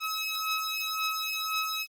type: beating tone pair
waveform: 15% pulse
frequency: 1283 / 1284.9 Hz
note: E6 / E6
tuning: -47 / -45 cents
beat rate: 1.9 Hz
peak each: -26 dBFS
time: 0-1.87 s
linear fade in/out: 50 ms
effects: Opus 24 kbps